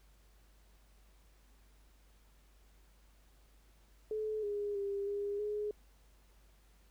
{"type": "tone with pitch steps", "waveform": "sine", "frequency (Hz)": [431.3, 410.4, 399.5, 405.8, 418.5], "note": ["A4", "G#4", "G4", "G#4", "G#4"], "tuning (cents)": [-35, -21, 33, -40, 13], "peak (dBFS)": -34, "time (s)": [4.11, 5.71], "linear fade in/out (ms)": 2, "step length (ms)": 320, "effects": ["added 50 Hz sine -62 dBFS peak until 6.9 s", "pink hiss -70 dBFS RMS until 6.9 s"]}